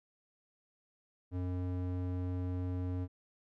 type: tone with band-pass filter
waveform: square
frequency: 90.3 Hz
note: F#2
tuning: 42 cents flat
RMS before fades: -36 dBFS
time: 1.31-3.08 s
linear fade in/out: 50 ms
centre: 190 Hz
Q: 0.86
effects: none